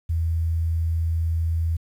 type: tone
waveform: sine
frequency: 82.2 Hz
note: E2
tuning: 4 cents flat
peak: -20 dBFS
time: 0.09-1.77 s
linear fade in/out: 10 ms
effects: 9-bit